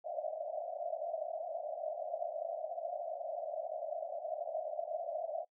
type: band-pass noise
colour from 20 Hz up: white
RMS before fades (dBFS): -40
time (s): 0.04-5.45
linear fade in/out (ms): 20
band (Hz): 600 to 690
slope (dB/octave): 96
effects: noise-tail reverb RT60 0.1 s tail -22 dB re dry